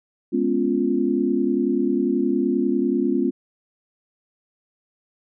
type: chord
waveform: sine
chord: C# dominant seventh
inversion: second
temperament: equal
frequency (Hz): 207.7 / 246.9 / 277.2 / 349.2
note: G#3 / B3 / C#4 / E#4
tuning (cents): 0 / 0 / 0 / 0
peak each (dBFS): -26 / -23 / -23 / -23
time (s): 0.32-3.31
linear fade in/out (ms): 20
effects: none